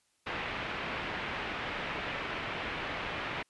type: low-pass noise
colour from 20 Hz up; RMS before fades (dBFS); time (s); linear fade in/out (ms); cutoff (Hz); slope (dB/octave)
white; -37; 0.26-3.43; 10; 2700; 24
effects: white hiss -73 dBFS RMS until 3.49 s + resampled to 24000 Hz